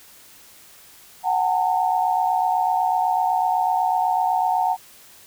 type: tone cluster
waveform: sine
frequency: 739 / 807 / 907 Hz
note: F#5 / G#5 / A#5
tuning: -2 / -50 / -48 cents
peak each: -20 / -26 / -22 dBFS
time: 1.23-4.77 s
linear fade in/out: 50 ms
effects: white hiss -48 dBFS RMS until 5.26 s